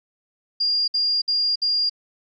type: tone bursts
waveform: sine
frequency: 4813 Hz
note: D8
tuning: 42 cents sharp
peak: -18 dBFS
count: 4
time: 0.6-1.897 s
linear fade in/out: 10 ms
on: 280 ms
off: 59 ms
effects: none